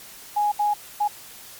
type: tone bursts at uneven times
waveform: sine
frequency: 830.6 Hz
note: G#5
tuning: in tune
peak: -18 dBFS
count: 3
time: 0.36-0.52 / 0.59-0.74 / 1-1.08 s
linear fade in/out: 10 ms
effects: white hiss -43 dBFS RMS until 1.59 s + MP3 96 kbps